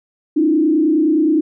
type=tone with frequency modulation; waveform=sine; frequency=311.1 Hz; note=D#4; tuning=in tune; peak=-11 dBFS; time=0.36-1.41 s; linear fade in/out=10 ms; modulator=29.6 Hz; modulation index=0.91; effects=none